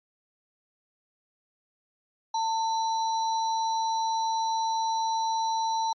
sine tone with sample-and-hold, 896 Hz, A5, 31 cents sharp, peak -24 dBFS, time 2.34-5.93 s, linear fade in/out 5 ms, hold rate 4900 Hz, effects low-pass 8000 Hz 12 dB/octave + MP3 32 kbps

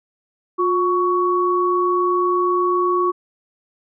sine tone pair together, 357.3 / 1118 Hz, F4 / C#6, +40 / +14 cents, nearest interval octave + minor sixth, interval 1974 cents, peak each -18 dBFS, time 0.58-3.12 s, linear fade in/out 20 ms, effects none

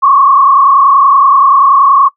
sine tone with frequency modulation, 1108.7 Hz, C#6, in tune, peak -3 dBFS, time 0.02-2.09 s, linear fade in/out 20 ms, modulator 30.5 Hz, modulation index 1.6, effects noise-tail reverb RT60 0.1 s tail -19 dB re dry

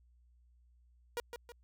sawtooth tone with echo, 476.7 Hz, A#4, 39 cents sharp, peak -31 dBFS, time 1.17-1.2 s, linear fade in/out 0 ms, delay 160 ms, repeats 2, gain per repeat -7 dB, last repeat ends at 1.52 s, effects added 60 Hz sine -63 dBFS peak until 1.63 s

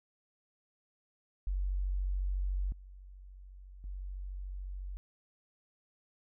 sine tone with level steps, 46.93 Hz, F#1, 25 cents sharp, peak -30 / -48 / -38 dBFS, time 1.47-4.97 s, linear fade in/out 0 ms, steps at 2.72 / 3.84 s, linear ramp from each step 2 ms, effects none

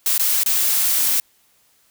blue noise with dropouts, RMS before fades -18 dBFS, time 0.06-1.2 s, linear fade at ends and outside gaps 1 ms, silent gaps 0.179-0.195 / 0.434-0.461 s, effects white hiss -59 dBFS RMS until 1.9 s

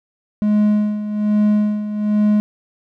triangle tone with tremolo, 210 Hz, G#3, 19 cents sharp, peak -9 dBFS, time 0.42-2.4 s, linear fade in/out 0 ms, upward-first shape sine, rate 1.2 Hz, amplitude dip 70%, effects none

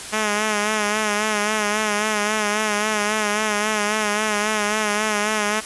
5% pulse tone with vibrato, 211.6 Hz, G#3, 33 cents sharp, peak -8 dBFS, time 0.12-5.61 s, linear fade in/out 20 ms, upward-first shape sine, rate 3.7 Hz, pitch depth 48 cents each way, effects white hiss -33 dBFS RMS until 5.65 s + resampled to 24000 Hz

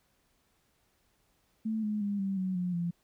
sine tone with pitch steps, 220 / 211.2 / 202.7 / 194.53 / 186.71 / 179.21 / 172.01 Hz, A3 / G#3 / G#3 / G3 / F#3 / F3 / F3, 0 / +29 / -42 / -13 / +16 / +45 / -26 cents, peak -29 dBFS, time 1.65-2.91 s, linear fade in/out 10 ms, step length 180 ms, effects pink hiss -72 dBFS RMS until 3.03 s

